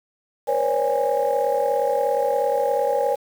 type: tone cluster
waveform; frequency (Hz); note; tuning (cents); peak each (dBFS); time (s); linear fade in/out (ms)
sine; 482.8 / 534 / 571 / 821; B4 / C5 / D5 / G#5; -39 / +35 / -49 / -20; -23; 0.47-3.16; 20
effects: tanh soft clip ceiling -11 dBFS + 7-bit